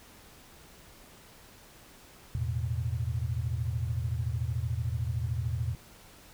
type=chord; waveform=sine; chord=E suspended fourth; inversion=none; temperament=equal; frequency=82.41 / 110 / 123.47 Hz; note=E2 / A2 / B2; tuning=0 / 0 / 0 cents; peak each=-33 / -33 / -33 dBFS; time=2.35-5.75 s; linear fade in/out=0 ms; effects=pink hiss -54 dBFS RMS until 6.33 s